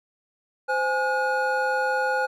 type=tone cluster; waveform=triangle; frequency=518 / 832 / 1443 Hz; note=C5 / G#5 / F#6; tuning=-17 / +3 / -44 cents; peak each=-24 dBFS; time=0.68-2.27 s; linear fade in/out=20 ms; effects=none